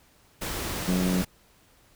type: noise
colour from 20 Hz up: pink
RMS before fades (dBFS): -32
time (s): 0.41-1.25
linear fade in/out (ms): 10
type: harmonic tone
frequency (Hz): 91.6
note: F#2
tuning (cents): -17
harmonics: 2 / 3 / 4 / 5 / 6 / 7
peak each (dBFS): -23 / -31 / -36 / -39 / -41 / -42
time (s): 0.87-1.23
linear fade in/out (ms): 20
effects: pink hiss -60 dBFS RMS until 1.95 s

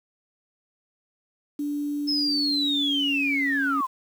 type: tone with pitch glide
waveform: sine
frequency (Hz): 291 to 277.9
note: D4 to C#4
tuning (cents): -16 to +4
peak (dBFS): -25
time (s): 1.59-3.81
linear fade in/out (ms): 5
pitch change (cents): -80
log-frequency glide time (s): 2.11-3.51
type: linear sweep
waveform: sine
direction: down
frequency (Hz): 5240 to 1000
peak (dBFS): -22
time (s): 2.07-3.87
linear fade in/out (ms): 20
effects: tanh soft clip ceiling -14 dBFS + 8-bit

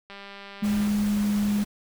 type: click train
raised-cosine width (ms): 0.3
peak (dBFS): -26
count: 154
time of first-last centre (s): 0.1-0.869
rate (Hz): 199
type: tone with pitch glide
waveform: sine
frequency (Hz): 207.7 to 206.1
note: G#3 to G#3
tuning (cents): 0 to -13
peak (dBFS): -21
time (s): 0.62-1.64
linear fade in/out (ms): 10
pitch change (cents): -13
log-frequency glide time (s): 0.73-1.33
type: noise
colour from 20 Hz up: pink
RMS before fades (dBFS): -37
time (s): 0.63-1.65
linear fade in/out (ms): 20
effects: none

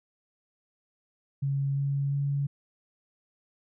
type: tone with pitch steps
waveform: sine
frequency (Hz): 138.59 / 139.8 / 141.01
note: C#3 / C#3 / C#3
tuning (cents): 0 / +15 / +30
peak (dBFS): -25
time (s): 1.42-2.47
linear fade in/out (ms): 10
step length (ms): 350
effects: none

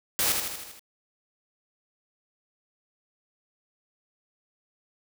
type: noise with echo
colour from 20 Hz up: white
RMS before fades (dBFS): -25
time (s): 0.19-0.32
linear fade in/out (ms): 0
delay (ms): 79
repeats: 6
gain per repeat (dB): -4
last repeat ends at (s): 0.794
effects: none

